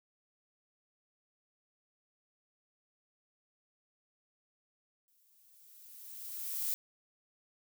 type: noise with exponential growth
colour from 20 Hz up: violet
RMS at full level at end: -33 dBFS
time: 5.08-6.74 s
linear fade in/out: 0 ms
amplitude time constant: 360 ms
effects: none